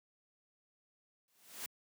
white noise with exponential growth, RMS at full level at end -40 dBFS, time 1.28-1.66 s, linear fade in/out 1 ms, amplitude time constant 82 ms, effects high-pass 150 Hz 12 dB/octave

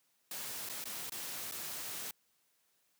white noise with dropouts, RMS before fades -42 dBFS, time 0.31-2.11 s, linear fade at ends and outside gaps 2 ms, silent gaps 0.69-0.696 / 0.841-0.855 / 1.097-1.12 / 1.513-1.521 s, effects white hiss -75 dBFS RMS until 2.99 s + high-pass 100 Hz 12 dB/octave

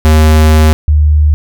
square / sine tone pair in turn, 77.78 / 75.17 Hz, D#2 / D2, 0 / +41 cents, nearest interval minor second, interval 59 cents, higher first, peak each -4 dBFS, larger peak neither, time 0.05-0.73 / 0.88-1.34 s, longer first, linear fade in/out 0 ms, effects none

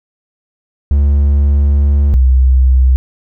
triangle / sine tone pair in turn, 71.1 / 64.41 Hz, C#2 / C2, +45 / -27 cents, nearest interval major second, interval 172 cents, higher first, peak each -5 dBFS, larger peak neither, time 0.91-2.14 / 2.14-2.96 s, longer first, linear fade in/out 0 ms, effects none

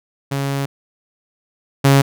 sawtooth tone pair in turn, 138.59 / 138.02 Hz, C#3 / C#3, 0 / -7 cents, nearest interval unison, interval 7 cents, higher first, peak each -15 / -5 dBFS, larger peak second, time 0.31-0.66 / 1.84-2.02 s, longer first, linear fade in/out 10 ms, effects none

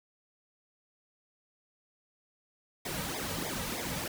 pink noise with flanger, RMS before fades -36 dBFS, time 2.85-4.08 s, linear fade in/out 5 ms, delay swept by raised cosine 0.69 to 2.89 ms, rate 3.2 Hz, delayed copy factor -0.95, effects none

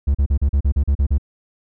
triangle tone bursts, 69.8 Hz, C#2, 13 cents sharp, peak -11 dBFS, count 10, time 0.07-1.182 s, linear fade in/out 10 ms, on 77 ms, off 38 ms, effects none

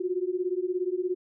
sine beating tone pair, 355.3 / 372.3 Hz, F4 / F#4, +30 / +11 cents, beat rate 17 Hz, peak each -29 dBFS, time 0-1.15 s, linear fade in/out 10 ms, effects none

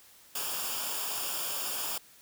white noise with comb filter, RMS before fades -34 dBFS, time 0.35-1.98 s, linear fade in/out 5 ms, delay 0.49 ms, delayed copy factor -0.7, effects white hiss -57 dBFS RMS until 2.21 s

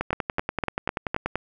two click trains, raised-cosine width 0.5 ms, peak -9 / -10 dBFS, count 5 / 15, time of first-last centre 0.13-1.145 / 0.01-1.356 s, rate 3.94 / 10.4 Hz, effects none

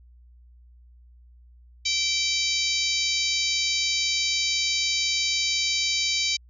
harmonic tone, 774 Hz, G5, 22 cents flat, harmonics 3 / 4 / 5 / 6 / 7 / 8 / 9, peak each -29 / -32 / -28 / -28 / -32 / -32 / -34 dBFS, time 1.85-6.37 s, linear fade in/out 10 ms, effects added 60 Hz sine -49 dBFS peak until 6.49 s

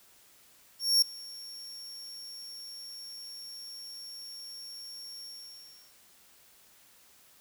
40% pulse tone with ADSR envelope, 5510 Hz, F8, 24 cents flat, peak -18 dBFS, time 0.79-5.96 s, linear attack 230 ms, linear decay 4 ms, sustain -23 dB, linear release 730 ms, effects white hiss -60 dBFS RMS until 7.4 s

